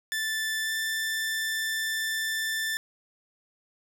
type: tone with pitch glide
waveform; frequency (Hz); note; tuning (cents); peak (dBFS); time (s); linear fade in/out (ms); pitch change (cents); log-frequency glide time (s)
sawtooth; 1760 to 1771.2; A6 to A6; 0 to +11; -24; 0.12-2.77; 0; +11; 0.62-0.72
effects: none